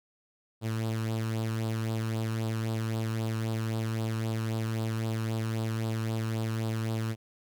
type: tone with flanger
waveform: sawtooth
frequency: 111.7 Hz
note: A2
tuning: 27 cents sharp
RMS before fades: -31 dBFS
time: 0.61-7.16 s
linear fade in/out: 50 ms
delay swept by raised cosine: 0.23 to 0.75 ms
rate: 3.8 Hz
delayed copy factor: +0.6
effects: none